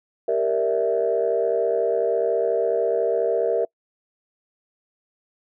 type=chord; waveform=sine; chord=E half-diminished seventh; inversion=first; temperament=equal with one note detuned; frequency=392 / 466.2 / 587.3 / 657.4 Hz; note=G4 / Bb4 / D5 / E5; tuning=0 / 0 / 0 / -5 cents; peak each=-26 / -21 / -27 / -23 dBFS; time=0.28-3.65 s; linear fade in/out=5 ms; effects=noise-tail reverb RT60 0.1 s tail -26 dB re dry + tanh soft clip ceiling -10 dBFS